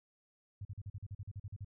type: tone bursts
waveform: sine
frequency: 100 Hz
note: G2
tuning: 35 cents sharp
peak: -40 dBFS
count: 13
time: 0.61-1.647 s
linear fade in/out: 5 ms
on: 41 ms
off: 42 ms
effects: none